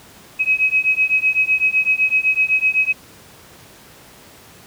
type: beating tone pair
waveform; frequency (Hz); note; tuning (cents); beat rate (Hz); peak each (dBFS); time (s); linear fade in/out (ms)
sine; 2541 / 2548.9; D#7 / D#7; +36 / +41; 7.9; -17; 0.39-2.93; 20
effects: pink hiss -44 dBFS RMS until 4.66 s + high-pass 80 Hz 12 dB/octave